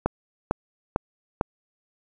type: click train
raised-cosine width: 1 ms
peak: -7 dBFS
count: 4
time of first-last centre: 0.06-1.411 s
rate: 2.22 Hz
effects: none